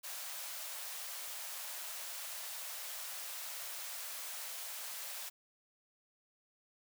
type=high-pass noise; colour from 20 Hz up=white; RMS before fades=-44 dBFS; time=0.03-5.3 s; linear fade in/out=20 ms; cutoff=530 Hz; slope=48 dB/octave; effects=none